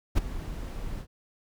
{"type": "noise with ADSR envelope", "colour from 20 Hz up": "brown", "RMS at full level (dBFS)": -19, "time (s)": [0.15, 1.07], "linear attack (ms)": 29, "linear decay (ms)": 11, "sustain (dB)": -16, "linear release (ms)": 78, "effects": []}